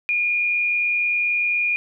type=tone with frequency modulation; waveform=sine; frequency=2429 Hz; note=D#7; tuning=42 cents flat; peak=-18 dBFS; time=0.09-1.76 s; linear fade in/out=0 ms; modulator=114 Hz; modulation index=0.32; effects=none